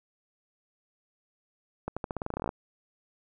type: accelerating click train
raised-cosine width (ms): 1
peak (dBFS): -18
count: 16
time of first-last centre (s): 1.88-2.491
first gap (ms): 86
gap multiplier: 0.88
effects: none